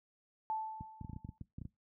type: tone with exponential decay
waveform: sine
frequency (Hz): 876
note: A5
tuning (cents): -8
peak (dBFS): -32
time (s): 0.5-1.38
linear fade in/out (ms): 0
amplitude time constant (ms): 190
type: clicks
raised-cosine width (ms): 5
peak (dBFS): -31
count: 12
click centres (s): 0.809 / 1.012 / 1.047 / 1.096 / 1.132 / 1.163 / 1.248 / 1.29 / 1.412 / 1.584 / 1.616 / 1.653
effects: noise-tail reverb RT60 0.2 s tail -22 dB re dry + high-pass 60 Hz 12 dB/octave